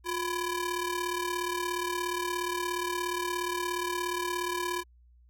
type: ring-modulated tone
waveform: sawtooth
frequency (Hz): 675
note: E5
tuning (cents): +41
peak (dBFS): -23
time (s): 0.04-4.84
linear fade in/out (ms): 50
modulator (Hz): 319
effects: added 60 Hz sine -56 dBFS peak until 5.29 s